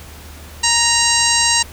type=harmonic tone with a mistuned harmonic; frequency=932.3 Hz; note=A#5; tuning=in tune; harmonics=1 / 2 / 3 / 4 / 5 / 6 / 7 / 8 / 9; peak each=-21 / -21 / -21 / -21 / -21 / -21 / -21 / -21 / -21 dBFS; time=0.63-1.63 s; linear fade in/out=10 ms; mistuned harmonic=4; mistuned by=+93 cents; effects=added 75 Hz sine -36 dBFS peak until 1.72 s + pink hiss -39 dBFS RMS until 1.72 s